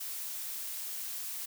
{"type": "noise", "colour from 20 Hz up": "blue", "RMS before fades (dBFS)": -39, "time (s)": [0, 1.46], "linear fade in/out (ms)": 10, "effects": []}